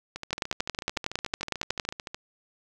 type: two click trains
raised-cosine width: 0.2 ms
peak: -9 / -18 dBFS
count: 18 / 28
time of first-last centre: 0.33-1.89 / 0.16-2.145 s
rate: 10.9 / 13.6 Hz
effects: none